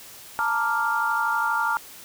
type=chord; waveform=sine; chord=Bb major seventh; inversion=third; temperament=equal; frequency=880 / 932.3 / 1174.7 / 1396.9 Hz; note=A5 / Bb5 / D6 / F6; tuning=0 / 0 / 0 / 0 cents; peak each=-28 / -27 / -29 / -24 dBFS; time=0.39-1.77 s; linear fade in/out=0 ms; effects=white hiss -44 dBFS RMS until 2.04 s